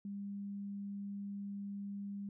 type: tone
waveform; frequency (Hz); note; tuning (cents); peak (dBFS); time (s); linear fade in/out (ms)
sine; 200.6; G3; +40; -40; 0.05-2.29; 2
effects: none